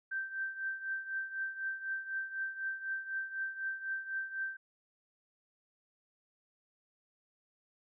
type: tone with tremolo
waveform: sine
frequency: 1562 Hz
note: G6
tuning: 7 cents flat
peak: -32 dBFS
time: 0.11-4.57 s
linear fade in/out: 10 ms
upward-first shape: triangle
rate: 4 Hz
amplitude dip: 80%
effects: none